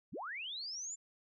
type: linear sweep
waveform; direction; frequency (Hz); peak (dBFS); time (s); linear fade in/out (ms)
sine; up; 77.3 to 7290; -40; 0.12-0.96; 20
effects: none